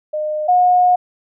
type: tone pair in turn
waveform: sine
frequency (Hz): 610 / 722.3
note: D#5 / F#5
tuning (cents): -34 / -42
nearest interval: minor third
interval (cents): 292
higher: second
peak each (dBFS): -18 / -9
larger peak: second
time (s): 0.13-0.48 / 0.48-0.96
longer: second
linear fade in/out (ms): 10
effects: none